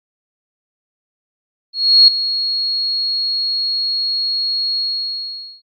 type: tone with ADSR envelope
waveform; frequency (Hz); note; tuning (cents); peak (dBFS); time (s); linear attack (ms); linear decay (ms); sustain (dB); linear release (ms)
sine; 4308; C8; +50; -3; 1.73-5.62; 350; 3; -13; 840
effects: AAC 64 kbps